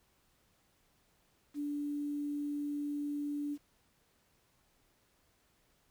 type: tone with quantisation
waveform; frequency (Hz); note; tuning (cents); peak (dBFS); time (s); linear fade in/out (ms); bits
sine; 290.8; D4; -17; -34; 1.54-3.58; 50; 10
effects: pink hiss -72 dBFS RMS until 5.9 s